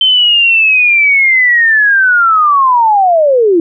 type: linear sweep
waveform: sine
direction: down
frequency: 3100 to 321.2 Hz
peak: -5 dBFS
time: 0.01-3.6 s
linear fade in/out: 2 ms
effects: none